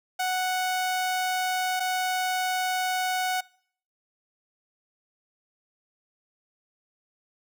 sawtooth tone pair in turn, 740 / 740 Hz, F#5 / F#5, 0 / 0 cents, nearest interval unison, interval 0 cents, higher neither, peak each -21 dBFS, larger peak neither, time 0.19-1.8 / 1.8-3.41 s, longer neither, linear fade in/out 10 ms, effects noise-tail reverb RT60 0.6 s tail -24 dB re dry

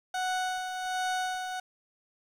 30% pulse tone with tremolo, 740 Hz, F#5, in tune, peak -25 dBFS, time 0.14-1.6 s, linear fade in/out 5 ms, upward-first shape sine, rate 1.3 Hz, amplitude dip 50%, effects low-pass 9000 Hz 12 dB/octave + 9-bit

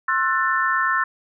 sine chord, F# half-diminished seventh, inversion second, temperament just, 1065.6 / 1332 / 1480 / 1776 Hz, C6 / E6 / F#6 / A6, +31 / +18 / 0 / +16 cents, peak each -23 / -23 / -26 / -22 dBFS, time 0.08-1.04 s, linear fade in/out 5 ms, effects none

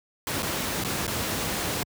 pink noise with dropouts, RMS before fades -28 dBFS, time 0.27-1.83 s, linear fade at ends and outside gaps 1 ms, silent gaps 0.423-0.429 / 0.838-0.847 / 1.068-1.078 s, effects high-pass 80 Hz 12 dB/octave

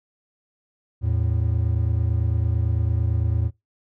triangle tone pair together, 81.07 / 110 Hz, E2 / A2, -28 / 0 cents, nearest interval perfect fourth, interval 528 cents, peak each -20 dBFS, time 1.01-3.51 s, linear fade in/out 50 ms, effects noise-tail reverb RT60 0.2 s tail -24 dB re dry

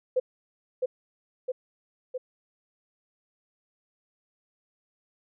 sine tone with echo, 509 Hz, C5, 48 cents flat, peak -20 dBFS, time 0.16-0.2 s, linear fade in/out 10 ms, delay 660 ms, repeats 3, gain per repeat -3 dB, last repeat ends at 2.18 s, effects none

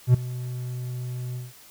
triangle tone with ADSR envelope, 124.5 Hz, B2, 14 cents sharp, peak -8 dBFS, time 0.07-1.53 s, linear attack 72 ms, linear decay 7 ms, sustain -19 dB, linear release 170 ms, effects white hiss -50 dBFS RMS until 1.7 s

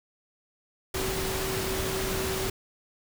sine tone in noise, 381 Hz, G4, 49 cents flat, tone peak -32 dBFS, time 0.94-2.5 s, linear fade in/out 5 ms, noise pink, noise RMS -31 dBFS, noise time 0.94-2.5 s, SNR -4 dB, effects none

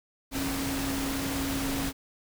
sine tone in noise, 273 Hz, C#4, 26 cents flat, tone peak -31 dBFS, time 0.31-1.93 s, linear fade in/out 50 ms, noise pink, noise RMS -33 dBFS, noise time 0.31-1.93 s, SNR -1 dB, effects none

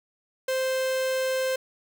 45% pulse tone, 522 Hz, C5, 4 cents flat, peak -24 dBFS, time 0.48-1.56 s, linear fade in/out 5 ms, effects none

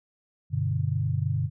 sine chord, G major, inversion none, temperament equal with one note detuned, 97.32 / 123.47 / 146.83 Hz, G2 / B2 / D3, -12 / 0 / 0 cents, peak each -28 dBFS, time 0.5-1.5 s, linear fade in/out 50 ms, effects none

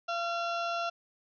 harmonic tone, 684 Hz, F5, 36 cents flat, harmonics 1 / 2 / 4 / 5 / 6 / 7 / 8 / 9, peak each -33 / -34 / -40 / -46 / -47 / -55 / -50 / -55 dBFS, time 0.08-0.9 s, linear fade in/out 10 ms, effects none

